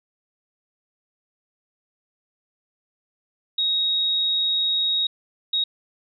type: tone bursts at uneven times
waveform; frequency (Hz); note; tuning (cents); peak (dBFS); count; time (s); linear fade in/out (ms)
sine; 3775; A#7; +21; -19; 2; 3.58-5.07 / 5.53-5.64; 5
effects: none